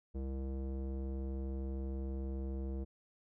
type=tone with low-pass filter; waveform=square; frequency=66.6 Hz; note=C2; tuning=31 cents sharp; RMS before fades=-39 dBFS; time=0.14-2.85 s; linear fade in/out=20 ms; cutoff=430 Hz; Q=1.6; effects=none